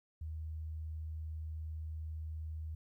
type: tone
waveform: sine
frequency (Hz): 78.7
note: D#2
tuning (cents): +20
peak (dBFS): -39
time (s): 0.21-2.75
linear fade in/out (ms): 5
effects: 13-bit